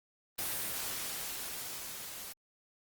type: noise with level ramp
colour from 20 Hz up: white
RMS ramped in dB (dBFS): -35 to -45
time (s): 0.38-2.33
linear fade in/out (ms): 10
effects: Opus 32 kbps